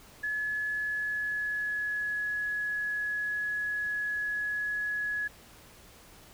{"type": "tone with pitch glide", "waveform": "sine", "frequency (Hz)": [1705, 1687.4], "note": ["G#6", "G#6"], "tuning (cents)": [45, 27], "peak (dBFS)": -29, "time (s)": [0.23, 5.28], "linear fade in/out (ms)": 10, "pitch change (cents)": -18, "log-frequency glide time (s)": [0.75, 2.26], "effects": ["pink hiss -54 dBFS RMS until 6.33 s"]}